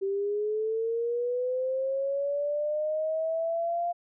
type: linear sweep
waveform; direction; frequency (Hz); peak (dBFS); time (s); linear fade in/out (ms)
sine; up; 387 to 698.5; -26; 0.01-3.93; 20
effects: none